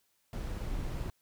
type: noise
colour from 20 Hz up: brown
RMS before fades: -36 dBFS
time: 0.33-1.1 s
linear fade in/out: 0 ms
effects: white hiss -74 dBFS RMS until 1.21 s